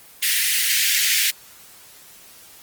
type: high-pass noise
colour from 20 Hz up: pink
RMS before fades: -19 dBFS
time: 0.22-1.31 s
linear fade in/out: 10 ms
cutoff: 1800 Hz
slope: 48 dB/octave
effects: white hiss -46 dBFS RMS until 2.62 s + Opus 24 kbps